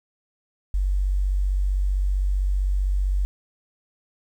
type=tone; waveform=sine; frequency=47.75 Hz; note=G1; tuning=45 cents flat; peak=-19 dBFS; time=0.74-3.25 s; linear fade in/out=0 ms; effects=9-bit